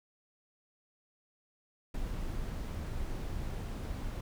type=noise; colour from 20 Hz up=brown; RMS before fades=-37 dBFS; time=1.94-4.21 s; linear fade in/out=5 ms; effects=none